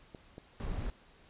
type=clicks; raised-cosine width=2 ms; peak=-32 dBFS; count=2; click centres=0.148 / 0.381 s
type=noise; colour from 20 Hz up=brown; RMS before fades=-36 dBFS; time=0.6-0.9 s; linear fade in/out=0 ms
effects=pink hiss -61 dBFS RMS until 1.29 s + resampled to 8000 Hz